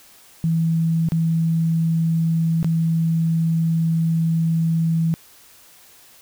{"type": "tone with dropouts", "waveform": "sine", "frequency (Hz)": 163.8, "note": "E3", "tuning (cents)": -11, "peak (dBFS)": -16, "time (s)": [0.44, 5.14], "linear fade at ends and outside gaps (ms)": 0, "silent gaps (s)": [[1.087, 1.12], [2.629, 2.645]], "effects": ["white hiss -49 dBFS RMS until 6.21 s"]}